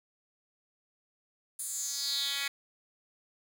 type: tone with high-pass filter sweep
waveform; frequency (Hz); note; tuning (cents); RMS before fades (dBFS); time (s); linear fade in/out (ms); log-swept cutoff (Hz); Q
10% pulse; 279.2; C#4; +13; -34; 1.59-2.48; 5; 9700 to 2400; 3.9
effects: none